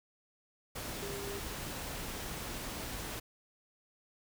sine tone in noise, 400.6 Hz, G4, 38 cents sharp, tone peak -41 dBFS, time 1.02-1.4 s, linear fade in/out 10 ms, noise pink, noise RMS -41 dBFS, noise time 0.75-3.2 s, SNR -3 dB, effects none

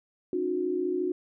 sine tone cluster, 277 / 309.2 / 362.8 Hz, C#4 / D#4 / F#4, -1 / -11 / -34 cents, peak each -35 / -33 / -27 dBFS, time 0.33-1.12 s, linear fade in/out 2 ms, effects none

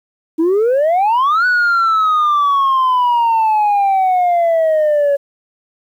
sine exponential two-way sweep, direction up then down, 312.1 to 1490 to 559 Hz, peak -8 dBFS, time 0.38-5.17 s, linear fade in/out 20 ms, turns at 1.46 s, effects tanh soft clip ceiling -9 dBFS + 8-bit

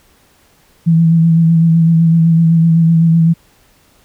sine tone with vibrato, 164.81 Hz, E3, in tune, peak -6 dBFS, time 0.86-3.34 s, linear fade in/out 20 ms, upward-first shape sine, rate 7.9 Hz, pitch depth 27 cents each way, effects pink hiss -51 dBFS RMS until 4.04 s

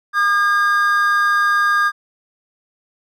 triangle tone pair together, 1213 / 1622.7 Hz, D#6 / G#6, -44 / -41 cents, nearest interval perfect fourth, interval 503 cents, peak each -14 dBFS, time 0.13-1.92 s, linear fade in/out 50 ms, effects none

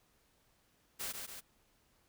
white noise with echo, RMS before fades -40 dBFS, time 0.99-1.13 s, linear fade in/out 20 ms, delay 140 ms, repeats 2, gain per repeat -4 dB, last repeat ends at 1.41 s, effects pink hiss -72 dBFS RMS until 2.08 s

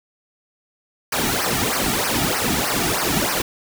pink noise with flanger, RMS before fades -21 dBFS, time 1.12-3.42 s, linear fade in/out 5 ms, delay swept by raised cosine 0.27 to 1.97 ms, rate 3.2 Hz, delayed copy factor -1, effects none

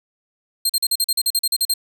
20% pulse tone bursts, 4190 Hz, C8, 2 cents sharp, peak -10 dBFS, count 13, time 0.65-1.739 s, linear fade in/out 5 ms, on 45 ms, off 42 ms, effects none

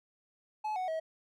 triangle tone with pitch steps, 856 / 740.9 / 641.3 Hz, A5 / F#5 / E5, -48 / +2 / -48 cents, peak -30 dBFS, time 0.64-1 s, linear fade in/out 10 ms, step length 120 ms, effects none

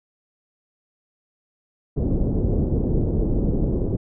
pink low-pass noise, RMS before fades -21 dBFS, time 1.96-3.97 s, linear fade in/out 10 ms, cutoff 450 Hz, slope 24 dB/octave, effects none

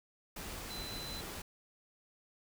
sine tone in noise, 4025 Hz, B7, 32 cents sharp, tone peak -44 dBFS, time 0.7-1.21 s, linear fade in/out 5 ms, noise pink, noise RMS -44 dBFS, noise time 0.36-1.42 s, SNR -3 dB, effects none

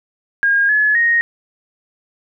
sine tone with pitch steps, 1623 / 1706 / 1867 Hz, G#6 / G#6 / A#6, -40 / +46 / +2 cents, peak -11 dBFS, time 0.43-1.21 s, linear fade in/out 0 ms, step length 260 ms, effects none

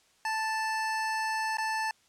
25% pulse tone with dropouts, 880 Hz, A5, in tune, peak -25 dBFS, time 0.25-1.91 s, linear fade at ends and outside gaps 2 ms, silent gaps 1.571-1.583 s, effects white hiss -65 dBFS RMS until 2.08 s + low-pass 8000 Hz 12 dB/octave

